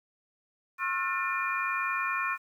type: tone cluster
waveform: sine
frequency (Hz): 1084 / 1335 / 1435 / 1794 / 2417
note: C#6 / E6 / F6 / A6 / D7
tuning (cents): -39 / +22 / +47 / +33 / +49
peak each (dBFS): -32 / -36 / -36 / -35 / -33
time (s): 0.78-2.38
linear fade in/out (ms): 50
effects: 10-bit